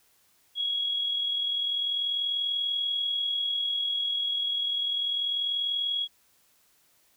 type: tone with amplitude modulation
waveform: sine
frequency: 3322 Hz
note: G#7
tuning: in tune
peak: -24 dBFS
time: 0.55-6.08 s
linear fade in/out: 50 ms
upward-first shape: sine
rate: 40.3 Hz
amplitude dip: 40%
effects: white hiss -65 dBFS RMS until 7.16 s